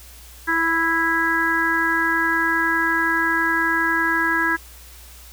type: harmonic tone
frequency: 329.6 Hz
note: E4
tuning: in tune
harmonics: 1 / 3 / 4 / 5 / 6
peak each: -26 / -25 / -27 / -19 / -28 dBFS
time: 0.47-4.57 s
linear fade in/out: 20 ms
effects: added 60 Hz sine -43 dBFS peak until 5.32 s + white hiss -45 dBFS RMS until 5.32 s